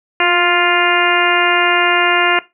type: harmonic tone with a mistuned harmonic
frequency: 350 Hz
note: F4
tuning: 4 cents sharp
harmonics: 1 / 2 / 3 / 4 / 5 / 6 / 7 / 8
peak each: -19 / -19 / -19 / -19 / -19 / -19 / -19 / -19 dBFS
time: 0.2-2.39 s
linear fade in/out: 2 ms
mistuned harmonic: 1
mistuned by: +24 cents
effects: noise-tail reverb RT60 0.2 s tail -17 dB re dry